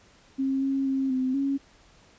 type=tone with pitch steps; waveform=sine; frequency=268.5 / 271.4 / 268.1 / 258.4 / 275.8 Hz; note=C4 / C#4 / C4 / C4 / C#4; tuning=+45 / -36 / +42 / -21 / -9 cents; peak=-23 dBFS; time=0.38-1.58 s; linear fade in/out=20 ms; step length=240 ms; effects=pink hiss -57 dBFS RMS until 2.18 s + resampled to 16000 Hz